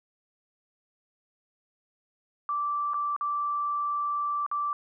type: tone with dropouts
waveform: sine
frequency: 1168 Hz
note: D6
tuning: 10 cents flat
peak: -26 dBFS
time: 2.49-4.73 s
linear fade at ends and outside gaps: 1 ms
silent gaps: 2.935-2.942 / 3.164-3.21 / 4.464-4.514 s
effects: none